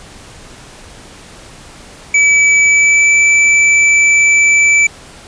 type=tone with pitch glide; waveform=square; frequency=2296 to 2317 Hz; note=D7 to D7; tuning=-40 to -24 cents; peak=-7 dBFS; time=2.14-4.87 s; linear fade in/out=5 ms; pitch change=+16 cents; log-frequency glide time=2.63-3.15 s; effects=pink hiss -36 dBFS RMS until 5.27 s + resampled to 22050 Hz